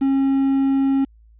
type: tone with quantisation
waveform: triangle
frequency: 271.4 Hz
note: C#4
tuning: 36 cents flat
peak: -13 dBFS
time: 0.01-1.05 s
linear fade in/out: 10 ms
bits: 7
effects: added 55 Hz sine -47 dBFS peak until 1.39 s + resampled to 8000 Hz